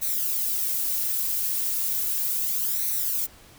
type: noise with flanger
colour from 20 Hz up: violet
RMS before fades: -26 dBFS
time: 0.01-3.27 s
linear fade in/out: 20 ms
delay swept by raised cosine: 0.49 to 3.39 ms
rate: 0.35 Hz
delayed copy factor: +0.75
effects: pink hiss -51 dBFS RMS until 3.58 s